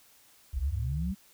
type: tone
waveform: sine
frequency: 69.3 Hz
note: C#2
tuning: in tune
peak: -31 dBFS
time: 0.53-1.12 s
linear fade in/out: 10 ms
type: linear sweep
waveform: sine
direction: up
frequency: 40.29 to 200.9 Hz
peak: -31 dBFS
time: 0.55-1.15 s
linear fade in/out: 20 ms
effects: white hiss -60 dBFS RMS until 1.33 s